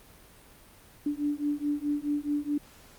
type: beating tone pair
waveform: sine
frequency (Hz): 290 / 294.7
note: D4 / D4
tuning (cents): -22 / +6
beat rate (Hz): 4.7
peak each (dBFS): -30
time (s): 1.06-2.58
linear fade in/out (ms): 5
effects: pink hiss -54 dBFS RMS until 2.98 s + Opus 32 kbps